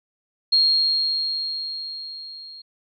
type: tone with level ramp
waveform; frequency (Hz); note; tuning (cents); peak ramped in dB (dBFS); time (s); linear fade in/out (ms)
sine; 4251; C8; +27; -13 to -38; 0.52-2.62; 10
effects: none